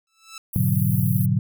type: tone with exponential growth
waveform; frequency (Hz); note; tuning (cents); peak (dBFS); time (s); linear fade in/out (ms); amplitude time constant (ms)
10% pulse; 1318.5; E6; 0; -25; 0.07-0.38; 2; 66
type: high-pass noise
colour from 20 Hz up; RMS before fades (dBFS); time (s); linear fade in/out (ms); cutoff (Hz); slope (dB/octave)
pink; -32; 0.53-1.26; 5; 11000; 48
type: chord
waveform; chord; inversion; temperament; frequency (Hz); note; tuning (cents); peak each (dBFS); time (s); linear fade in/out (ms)
sine; G# half-diminished seventh; none; equal with one note detuned; 105.03 / 123.47 / 146.83 / 185; G#2 / B2 / D3 / F#3; +20 / 0 / 0 / 0; -23; 0.56-1.39; 0
effects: none